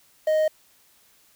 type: tone with quantisation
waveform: triangle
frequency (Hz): 622.3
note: D#5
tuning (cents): 0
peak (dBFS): -16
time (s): 0.27-0.48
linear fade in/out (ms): 5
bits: 7
effects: white hiss -59 dBFS RMS until 1.35 s